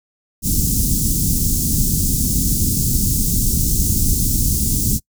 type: band-stop noise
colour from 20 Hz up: pink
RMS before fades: -17 dBFS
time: 0.42-5 s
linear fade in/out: 50 ms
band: 250 to 6100 Hz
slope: 24 dB/octave
effects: noise-tail reverb RT60 0.1 s tail -24 dB re dry